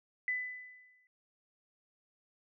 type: tone with exponential decay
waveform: sine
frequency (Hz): 2000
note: B6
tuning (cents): +21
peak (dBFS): -29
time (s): 0.28-1.07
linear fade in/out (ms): 1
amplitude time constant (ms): 170
effects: none